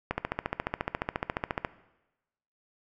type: click train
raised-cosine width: 0.5 ms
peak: -13 dBFS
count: 23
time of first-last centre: 0.11-1.648 s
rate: 14.3 Hz
effects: noise-tail reverb RT60 1.0 s tail -17 dB re dry